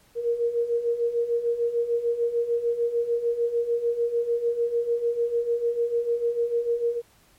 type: beating tone pair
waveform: sine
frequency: 466.2 / 472.9 Hz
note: A#4 / A#4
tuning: 0 / +25 cents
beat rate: 6.7 Hz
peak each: -28 / -23 dBFS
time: 0.15-7.02 s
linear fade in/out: 50 ms
effects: pink hiss -59 dBFS RMS until 7.38 s + MP3 64 kbps